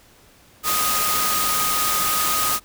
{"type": "tone in noise", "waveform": "sine", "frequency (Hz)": 1245, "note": "D#6", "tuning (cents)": 1, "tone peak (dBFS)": -23, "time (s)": [0.63, 2.6], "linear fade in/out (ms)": 50, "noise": "white", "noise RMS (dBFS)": -22, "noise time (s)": [0.63, 2.6], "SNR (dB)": -4, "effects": ["pink hiss -52 dBFS RMS until 2.64 s"]}